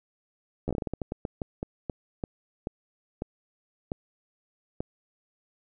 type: slowing click train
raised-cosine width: 2 ms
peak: -17 dBFS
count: 20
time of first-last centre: 0.68-4.805 s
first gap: 12 ms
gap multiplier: 1.27
effects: none